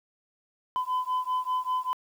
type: beating tone pair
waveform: sine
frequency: 1010 / 1015.1 Hz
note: B5 / B5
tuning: +39 / +47 cents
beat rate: 5.1 Hz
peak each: -27 dBFS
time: 0.76-1.93 s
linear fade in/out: 0 ms
effects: tanh soft clip ceiling -23 dBFS + 9-bit